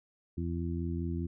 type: harmonic tone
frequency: 84.8 Hz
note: E2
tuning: 50 cents sharp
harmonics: 1 / 2 / 3 / 4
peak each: -34 / -37 / -39 / -40 dBFS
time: 0.37-1.27 s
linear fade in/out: 10 ms
effects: none